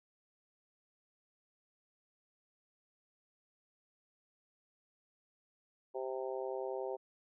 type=harmonic tone; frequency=130.81 Hz; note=C3; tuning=in tune; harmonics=3 / 4 / 5 / 6 / 7; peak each=-40 / -41 / -45 / -47 / -49 dBFS; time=5.94-6.97 s; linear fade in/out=20 ms; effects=none